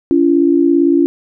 sine tone pair together, 282.5 / 340.3 Hz, C#4 / F4, +33 / -45 cents, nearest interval minor third, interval 322 cents, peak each -11 dBFS, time 0.11-1.06 s, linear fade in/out 0 ms, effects none

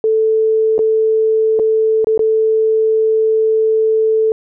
sine tone with dropouts, 440 Hz, A4, in tune, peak -10 dBFS, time 0.04-4.32 s, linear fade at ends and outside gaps 1 ms, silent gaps 0.781-0.791 / 1.591-1.596 / 2.045-2.07 / 2.177-2.193 s, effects none

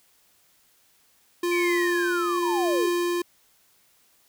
square tone with tremolo, 349.2 Hz, F4, in tune, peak -22 dBFS, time 1.43-3.22 s, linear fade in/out 5 ms, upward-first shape triangle, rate 0.9 Hz, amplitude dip 35%
sine linear sweep, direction down, 2349 to 349.2 Hz, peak -26 dBFS, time 1.51-2.89 s, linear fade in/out 10 ms
effects white hiss -62 dBFS RMS until 4.28 s

